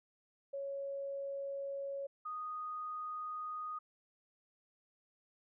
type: tone pair in turn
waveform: sine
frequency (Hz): 554.4 / 1240.3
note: C#5 / D#6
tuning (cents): 0 / -6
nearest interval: octave + major second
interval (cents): 1394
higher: second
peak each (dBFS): -38 / -39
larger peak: first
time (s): 0.53-2.07 / 2.25-3.79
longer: neither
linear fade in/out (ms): 10
effects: none